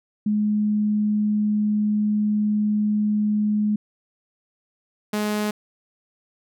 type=tone pair in turn; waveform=sine / sawtooth; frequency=210.3 / 210.3 Hz; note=G#3 / G#3; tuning=+22 / +22 cents; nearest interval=unison; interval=0 cents; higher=neither; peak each=-18 dBFS; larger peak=neither; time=0.26-3.76 / 5.13-5.51 s; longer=first; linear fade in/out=5 ms; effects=none